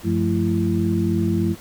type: tone cluster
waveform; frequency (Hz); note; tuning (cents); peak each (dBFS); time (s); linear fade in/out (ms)
sine; 96.9 / 174.7 / 217.8 / 336; G2 / F3 / A3 / E4; -20 / +1 / -17 / +33; -23; 0.03-1.56; 50
effects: pink hiss -43 dBFS RMS until 1.6 s